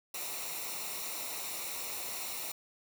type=noise with comb filter; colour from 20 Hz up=white; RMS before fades=-39 dBFS; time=0.14-2.52 s; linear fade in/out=5 ms; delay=0.62 ms; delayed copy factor=-0.65; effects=none